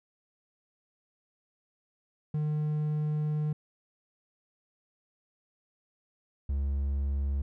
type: tone pair in turn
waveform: triangle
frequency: 151.5 / 69.62 Hz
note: D#3 / C#2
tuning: -46 / +8 cents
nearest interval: octave + minor second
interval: 1346 cents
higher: first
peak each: -25 dBFS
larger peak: neither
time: 2.34-3.53 / 6.49-7.42 s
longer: first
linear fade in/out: 5 ms
effects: none